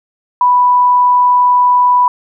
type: tone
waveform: sine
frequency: 987.8 Hz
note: B5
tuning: in tune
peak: -6 dBFS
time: 0.41-2.08 s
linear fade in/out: 2 ms
effects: none